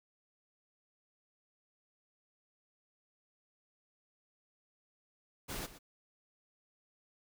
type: noise with echo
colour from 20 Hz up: pink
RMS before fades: -41 dBFS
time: 5.48-5.67 s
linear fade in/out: 20 ms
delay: 120 ms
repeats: 1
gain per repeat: -14 dB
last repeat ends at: 5.79 s
effects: none